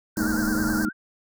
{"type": "tone with vibrato", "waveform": "sine", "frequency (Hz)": 1480, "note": "F#6", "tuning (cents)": 0, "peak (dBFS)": -29, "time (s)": [0.16, 0.93], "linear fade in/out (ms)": 50, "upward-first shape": "sine", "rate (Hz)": 9.5, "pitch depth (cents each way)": 120}
{"type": "band-stop noise", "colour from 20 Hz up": "pink", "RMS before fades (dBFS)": -31, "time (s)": [0.17, 0.85], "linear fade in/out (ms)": 0, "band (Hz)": [1800, 4400], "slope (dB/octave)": 96}
{"type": "chord", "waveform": "sine", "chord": "Ab suspended second", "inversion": "none", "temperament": "equal with one note detuned", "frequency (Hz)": [207.7, 230, 311.1], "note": ["Ab3", "Bb3", "Eb4"], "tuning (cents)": [0, -23, 0], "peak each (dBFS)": [-27, -28, -26], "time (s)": [0.17, 0.89], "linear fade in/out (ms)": 5}
{"effects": []}